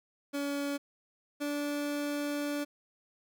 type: tone pair in turn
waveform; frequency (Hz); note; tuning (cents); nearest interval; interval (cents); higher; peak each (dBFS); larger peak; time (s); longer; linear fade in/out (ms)
30% pulse; 283.7 / 290.5; C#4 / D4; +40 / -19; unison; 41; second; -29 / -29; neither; 0.33-0.78 / 1.4-2.65; second; 20
effects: none